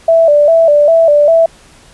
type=tone with vibrato; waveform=sine; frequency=622.3 Hz; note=D#5; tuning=in tune; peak=-4 dBFS; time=0.08-1.46 s; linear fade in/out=5 ms; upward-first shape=square; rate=2.5 Hz; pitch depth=100 cents each way; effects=pink hiss -42 dBFS RMS until 1.93 s + resampled to 24000 Hz